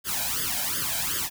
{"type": "noise with flanger", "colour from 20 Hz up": "white", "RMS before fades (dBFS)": -28, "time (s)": [0.04, 1.3], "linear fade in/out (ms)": 50, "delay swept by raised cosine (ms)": [0.6, 1.3], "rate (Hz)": 2.7, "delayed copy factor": 0.95, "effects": []}